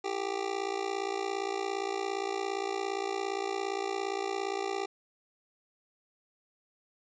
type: tone with amplitude modulation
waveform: 25% pulse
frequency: 393.9 Hz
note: G4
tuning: 8 cents sharp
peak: -24 dBFS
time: 0.04-4.86 s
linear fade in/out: 10 ms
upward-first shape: sine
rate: 57.4 Hz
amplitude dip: 85%
effects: resampled to 16000 Hz + 10-bit